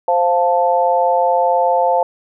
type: chord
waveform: sine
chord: F major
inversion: second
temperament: equal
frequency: 523.3 / 698.5 / 880 Hz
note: C5 / F5 / A5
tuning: 0 / 0 / 0 cents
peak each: -16 dBFS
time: 0.08-2.03 s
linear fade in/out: 2 ms
effects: none